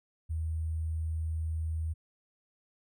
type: tone with sample-and-hold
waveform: sine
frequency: 80 Hz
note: D#2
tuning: 49 cents sharp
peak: -30 dBFS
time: 0.29-1.94 s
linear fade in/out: 20 ms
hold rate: 8820 Hz
effects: none